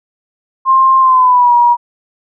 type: tone with pitch glide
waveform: sine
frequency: 1057 to 958.1 Hz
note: C6 to A#5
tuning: +17 to +47 cents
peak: -5 dBFS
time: 0.65-1.77 s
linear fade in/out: 50 ms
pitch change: -170 cents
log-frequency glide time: 1-1.54 s
effects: none